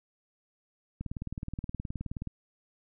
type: click train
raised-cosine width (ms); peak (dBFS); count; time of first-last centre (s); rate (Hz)
5; -23; 25; 1.01-2.273; 19
effects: none